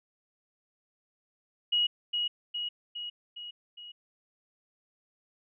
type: tone with echo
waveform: sine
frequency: 2900 Hz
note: F#7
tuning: 35 cents flat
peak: -23 dBFS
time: 1.72-1.87 s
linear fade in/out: 10 ms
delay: 410 ms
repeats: 5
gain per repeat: -4 dB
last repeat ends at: 3.92 s
effects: none